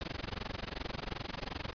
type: noise with amplitude modulation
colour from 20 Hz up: pink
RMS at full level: -36 dBFS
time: 0.01-1.73 s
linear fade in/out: 0 ms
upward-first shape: sine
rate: 22.7 Hz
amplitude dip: 100%
effects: resampled to 11025 Hz